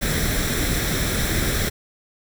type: noise with comb filter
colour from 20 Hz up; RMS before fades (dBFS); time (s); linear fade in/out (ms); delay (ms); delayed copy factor
pink; -22; 0.01-1.7; 20; 0.53; +0.6
effects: none